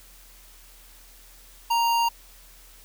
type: tone with notch filter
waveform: square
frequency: 932.3 Hz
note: A#5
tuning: in tune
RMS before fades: -22 dBFS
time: 1.7-2.09 s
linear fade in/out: 10 ms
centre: 8700 Hz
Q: 2
effects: added 40 Hz sine -51 dBFS peak until 2.84 s + white hiss -52 dBFS RMS until 2.84 s